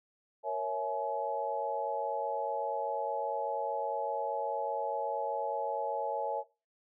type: chord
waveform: sine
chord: A# half-diminished seventh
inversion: none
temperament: equal with one note detuned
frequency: 466.2 / 554.4 / 659.3 / 848.6 Hz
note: A#4 / C#5 / E5 / G#5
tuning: 0 / 0 / 0 / +37 cents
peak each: -39 / -36 / -37 / -35 dBFS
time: 0.43-6.44 s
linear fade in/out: 50 ms
effects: noise-tail reverb RT60 0.3 s tail -20 dB re dry